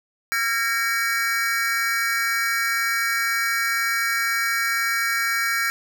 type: tone cluster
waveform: square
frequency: 1368 / 1629 / 1856 / 2266 Hz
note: F6 / G#6 / A#6 / C#7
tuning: -36 / -34 / -8 / +37 cents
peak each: -27 dBFS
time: 0.32-5.7 s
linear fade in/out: 0 ms
effects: none